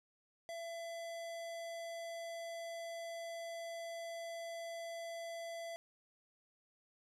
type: tone with low-pass filter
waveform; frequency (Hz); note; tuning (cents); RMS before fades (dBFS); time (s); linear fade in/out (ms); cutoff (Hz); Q
square; 671; E5; +31; -45; 0.49-5.76; 0; 11000; 0.66
effects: none